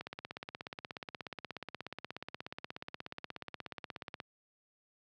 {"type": "click train", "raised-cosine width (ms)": 0.3, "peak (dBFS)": -25, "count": 71, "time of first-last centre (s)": [0.01, 4.202], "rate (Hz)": 16.7, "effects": ["high-pass 100 Hz 12 dB/octave"]}